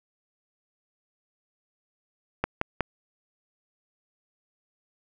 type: clicks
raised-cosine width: 0.5 ms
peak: -9 dBFS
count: 3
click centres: 2.44 / 2.614 / 2.807 s
effects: none